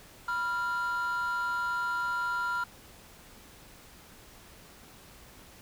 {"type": "tone pair together", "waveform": "triangle", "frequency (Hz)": [980.3, 1389], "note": ["B5", "F6"], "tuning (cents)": [-13, -10], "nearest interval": "tritone", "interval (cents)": 603, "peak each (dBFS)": [-31, -27], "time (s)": [0.28, 2.64], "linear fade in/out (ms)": 5, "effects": ["tanh soft clip ceiling -23 dBFS", "pink hiss -53 dBFS RMS until 5.61 s"]}